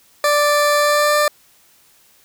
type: tone with pitch glide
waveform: 20% pulse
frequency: 587.3 to 594.1 Hz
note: D5 to D5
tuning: 0 to +20 cents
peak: -8 dBFS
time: 0.24-1.28 s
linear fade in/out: 2 ms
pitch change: +20 cents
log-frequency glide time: 0.79-1.17 s
effects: white hiss -53 dBFS RMS until 2.24 s